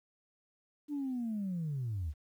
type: linear sweep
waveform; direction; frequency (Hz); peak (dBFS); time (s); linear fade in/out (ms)
sine; down; 299.5 to 68; -32; 0.88-2.14; 50
effects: tanh soft clip ceiling -30 dBFS + 11-bit